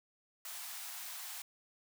white high-pass noise, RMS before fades -45 dBFS, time 0.45-1.42 s, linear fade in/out 2 ms, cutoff 660 Hz, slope 96 dB/octave, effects none

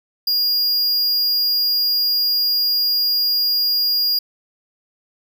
square tone, 4840 Hz, D#8, 49 cents flat, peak -16 dBFS, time 0.27-4.19 s, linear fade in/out 5 ms, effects none

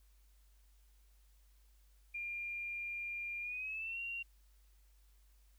sine tone with pitch glide, 2400 to 2757 Hz, D7 to F7, +37 to -23 cents, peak -39 dBFS, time 2.14-4.23 s, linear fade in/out 10 ms, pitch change +240 cents, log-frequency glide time 3.41-4 s, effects added 50 Hz sine -63 dBFS peak until 5.58 s + white hiss -75 dBFS RMS until 5.58 s

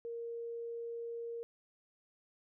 sine tone, 466.2 Hz, A#4, in tune, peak -39 dBFS, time 0.05-1.43 s, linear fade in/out 0 ms, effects none

